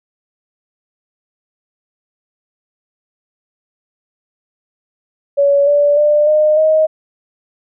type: tone with pitch steps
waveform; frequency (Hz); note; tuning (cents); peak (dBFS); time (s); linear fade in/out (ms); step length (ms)
sine; 565 / 579.9 / 595.1 / 610.8 / 626.9; C#5 / D5 / D5 / D#5 / D#5; +33 / -22 / +23 / -32 / +13; -8; 5.37-6.87; 20; 300
effects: none